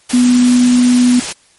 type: tone in noise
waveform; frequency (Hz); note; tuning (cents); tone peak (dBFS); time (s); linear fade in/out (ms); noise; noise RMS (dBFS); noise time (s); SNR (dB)
sine; 246.9; B3; 0; -6; 0.13-1.2; 10; white; -21; 0.09-1.33; +12
effects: white hiss -50 dBFS RMS until 1.58 s + MP3 48 kbps